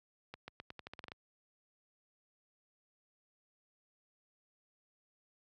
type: accelerating click train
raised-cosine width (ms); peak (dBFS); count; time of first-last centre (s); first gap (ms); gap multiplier
0.3; -29; 11; 0.34-1.119; 140; 0.86
effects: high-pass 60 Hz 12 dB/octave